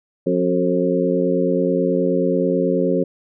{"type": "harmonic tone with a mistuned harmonic", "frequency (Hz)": 89.3, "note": "F2", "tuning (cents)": 39, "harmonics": [2, 3, 4, 5, 6], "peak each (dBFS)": [-22, -22, -22, -22, -22], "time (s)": [0.26, 3.04], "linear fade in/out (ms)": 10, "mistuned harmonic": 4, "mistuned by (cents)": 45, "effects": []}